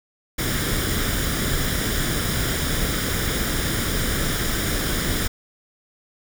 pink noise with comb filter, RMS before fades -23 dBFS, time 0.38-5.28 s, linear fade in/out 10 ms, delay 0.57 ms, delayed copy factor +0.6, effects none

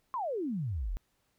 sine exponential sweep, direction down, 1100 to 34.62 Hz, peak -31 dBFS, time 0.14-0.97 s, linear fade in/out 0 ms, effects pink hiss -75 dBFS RMS until 1.38 s

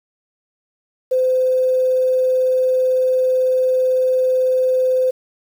sine tone with quantisation, 513 Hz, C5, 34 cents flat, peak -13 dBFS, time 1.11-5.11 s, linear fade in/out 10 ms, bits 7, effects none

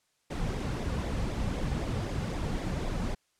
brown noise with flanger, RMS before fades -32 dBFS, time 0.3-3.15 s, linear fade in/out 10 ms, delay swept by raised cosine 0.68 to 3.18 ms, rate 3.9 Hz, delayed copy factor -0.55, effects white hiss -73 dBFS RMS until 3.39 s + low-pass 9000 Hz 12 dB/octave

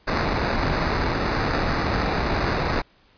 pink noise with sample-and-hold, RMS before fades -23 dBFS, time 0.07-2.82 s, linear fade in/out 10 ms, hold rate 3150 Hz, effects pink hiss -58 dBFS RMS until 3.17 s + resampled to 11025 Hz

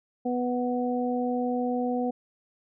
harmonic tone, 246.9 Hz, B3, in tune, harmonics 1 / 2 / 3, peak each -27 / -30 / -32 dBFS, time 0.25-2.11 s, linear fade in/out 10 ms, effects none

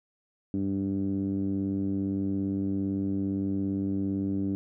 10% pulse tone with low-pass filter, 97.6 Hz, G2, 7 cents flat, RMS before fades -29 dBFS, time 0.54-4.55 s, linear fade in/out 0 ms, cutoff 260 Hz, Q 4.3, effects none

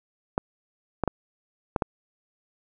clicks, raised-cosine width 1 ms, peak -9 dBFS, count 5, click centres 0.379 / 1.037 / 1.077 / 1.762 / 1.822 s, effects none

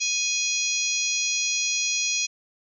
harmonic tone, 830 Hz, G#5, 1 cent flat, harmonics 3 / 4 / 5 / 6 / 7 / 8, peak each -28 / -32 / -31 / -34 / -28 / -29 dBFS, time 0-2.27 s, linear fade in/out 20 ms, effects none

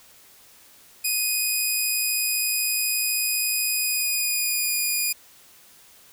5% pulse tone with pitch glide, 2489 to 2450 Hz, D#7 to D#7, 0 to -27 cents, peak -13 dBFS, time 1.04-5.13 s, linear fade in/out 10 ms, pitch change -27 cents, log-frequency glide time 3.72-4.73 s, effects white hiss -52 dBFS RMS until 6.12 s

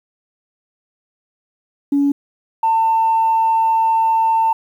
sine tone pair in turn, 282.7 / 897.5 Hz, C#4 / A5, +34 / +34 cents, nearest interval octave + minor sixth, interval 2000 cents, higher second, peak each -11 dBFS, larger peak neither, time 1.92-2.12 / 2.63-4.53 s, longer second, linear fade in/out 5 ms, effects tanh soft clip ceiling -8 dBFS + 8-bit

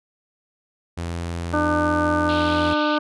sawtooth tone, 85.2 Hz, F2, 42 cents flat, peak -22 dBFS, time 0.97-2.74 s, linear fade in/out 10 ms
harmonic tone, 300 Hz, D4, 37 cents sharp, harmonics 1 / 2 / 3 / 4 / 5, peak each -22 / -24 / -27 / -25 / -27 dBFS, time 1.53-2.99 s, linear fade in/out 10 ms
pink band-pass noise, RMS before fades -33 dBFS, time 2.29-2.98 s, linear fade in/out 0 ms, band 2600 to 4200 Hz, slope 48 dB/octave
effects resampled to 24000 Hz

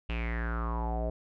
square tone with low-pass filter sweep, 57.7 Hz, A#1, 17 cents flat, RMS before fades -32 dBFS, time 0.09-1.1 s, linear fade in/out 5 ms, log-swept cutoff 2800 to 590 Hz, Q 7.2, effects none

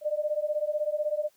sine beating tone pair, 594 / 610 Hz, D5 / D#5, +20 / -34 cents, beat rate 16 Hz, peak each -29 dBFS, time 0.01-1.3 s, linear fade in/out 50 ms, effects white hiss -66 dBFS RMS until 1.36 s

